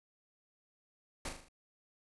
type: noise with echo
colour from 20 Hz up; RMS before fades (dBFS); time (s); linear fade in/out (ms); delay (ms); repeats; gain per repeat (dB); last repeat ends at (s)
pink; -39; 1.25-1.29; 2; 39; 5; -5; 1.485
effects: resampled to 24000 Hz